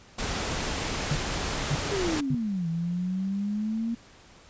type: noise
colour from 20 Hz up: pink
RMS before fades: -30 dBFS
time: 0.18-2.21 s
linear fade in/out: 10 ms
type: tone bursts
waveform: sine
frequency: 145.4 Hz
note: D3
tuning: 17 cents flat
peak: -24 dBFS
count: 3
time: 1.11-2.348 s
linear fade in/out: 2 ms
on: 46 ms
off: 550 ms
type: exponential two-way sweep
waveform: sine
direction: down then up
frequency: 415.3 to 163.4 to 234.1 Hz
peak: -26 dBFS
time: 1.91-3.95 s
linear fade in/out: 10 ms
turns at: 2.68 s
effects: pink hiss -53 dBFS RMS until 4.49 s + resampled to 16000 Hz